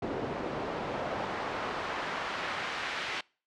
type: noise with band-pass filter sweep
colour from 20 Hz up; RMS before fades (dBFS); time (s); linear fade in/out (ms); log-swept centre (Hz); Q
pink; -35; 0.02-3.21; 5; 390 to 2200; 0.79
effects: noise-tail reverb RT60 0.4 s tail -26 dB re dry + low-pass 5000 Hz 12 dB/octave